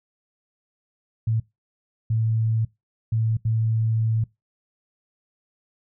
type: tone bursts at uneven times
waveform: sine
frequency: 111.8 Hz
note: A2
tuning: 28 cents sharp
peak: -19 dBFS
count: 4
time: 1.27-1.4 / 2.1-2.65 / 3.12-3.37 / 3.45-4.24 s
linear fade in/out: 5 ms
effects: noise-tail reverb RT60 0.2 s tail -22 dB re dry